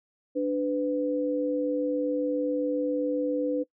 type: tone pair together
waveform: sine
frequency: 293.7 / 501.1 Hz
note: D4 / B4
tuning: 0 / +25 cents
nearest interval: major sixth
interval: 925 cents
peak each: -27 dBFS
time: 0.35-3.64 s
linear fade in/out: 20 ms
effects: noise-tail reverb RT60 0.1 s tail -22 dB re dry